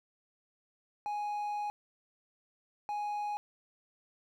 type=tone bursts at uneven times; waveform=triangle; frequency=830.6 Hz; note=G#5; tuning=in tune; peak=-31 dBFS; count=2; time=1.06-1.7 / 2.89-3.37 s; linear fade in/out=0 ms; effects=none